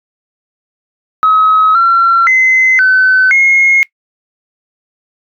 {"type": "tone with pitch steps", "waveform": "sine", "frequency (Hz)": [1277, 1361, 2051, 1518, 2155], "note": ["D#6", "F6", "C7", "F#6", "C#7"], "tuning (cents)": [45, -45, -35, 44, -49], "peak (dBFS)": -4, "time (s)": [1.23, 3.83], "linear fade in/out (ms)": 0, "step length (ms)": 520, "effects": ["noise-tail reverb RT60 0.1 s tail -22 dB re dry", "tanh soft clip ceiling -1 dBFS"]}